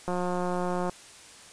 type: click train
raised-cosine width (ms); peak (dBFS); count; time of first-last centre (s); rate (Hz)
1; -17; 147; 0.08-0.896; 179
effects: white hiss -49 dBFS RMS until 1.52 s + resampled to 22050 Hz